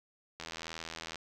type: click train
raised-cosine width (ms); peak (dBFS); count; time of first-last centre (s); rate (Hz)
0.2; -23; 63; 0.4-1.157; 81.9
effects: none